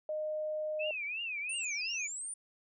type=tone; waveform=sine; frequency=615 Hz; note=D#5; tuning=20 cents flat; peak=-33 dBFS; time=0.09-0.91 s; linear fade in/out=2 ms
type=tone with vibrato; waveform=sine; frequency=2534 Hz; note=D#7; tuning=31 cents sharp; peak=-35 dBFS; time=0.79-2.08 s; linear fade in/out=20 ms; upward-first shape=triangle; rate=2.9 Hz; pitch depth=210 cents each way
type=linear two-way sweep; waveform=sine; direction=down then up; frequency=9397 to 4699 to 9397 Hz; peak=-38 dBFS; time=1.49-2.34 s; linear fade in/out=5 ms; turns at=1.83 s
effects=none